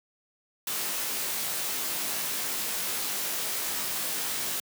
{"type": "noise with comb filter", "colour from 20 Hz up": "white", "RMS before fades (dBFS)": -31, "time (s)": [0.67, 4.6], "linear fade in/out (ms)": 2, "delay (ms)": 19, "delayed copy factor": 0.85, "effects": ["high-pass 150 Hz 12 dB/octave"]}